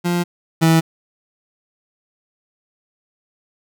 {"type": "tone pair in turn", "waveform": "30% pulse", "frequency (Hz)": [174.61, 162.74], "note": ["F3", "E3"], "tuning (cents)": [0, -22], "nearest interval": "minor second", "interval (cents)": 122, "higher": "first", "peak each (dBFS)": [-14, -8], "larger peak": "second", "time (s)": [[0.04, 0.24], [0.61, 0.81]], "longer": "neither", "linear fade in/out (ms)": 20, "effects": []}